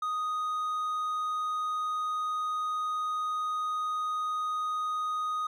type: tone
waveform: triangle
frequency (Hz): 1244.5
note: D#6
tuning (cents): 0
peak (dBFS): -27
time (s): 0.02-5.47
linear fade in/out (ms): 5
effects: none